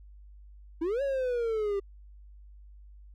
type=exponential two-way sweep; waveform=triangle; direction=up then down; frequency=311.1 to 565 to 391.8 Hz; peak=-25 dBFS; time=0.81-1.8 s; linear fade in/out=10 ms; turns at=1.02 s; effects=added 50 Hz sine -48 dBFS peak until 3.14 s